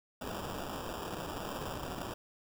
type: noise with sample-and-hold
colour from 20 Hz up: violet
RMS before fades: -40 dBFS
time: 0.21-2.14 s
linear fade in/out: 5 ms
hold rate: 2100 Hz
effects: none